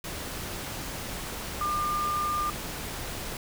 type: tone in noise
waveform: sine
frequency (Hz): 1200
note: D6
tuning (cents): +37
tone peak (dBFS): -26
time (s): 1.61-2.5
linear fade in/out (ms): 2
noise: pink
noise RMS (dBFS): -36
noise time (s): 0.04-3.37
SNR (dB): +7
effects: none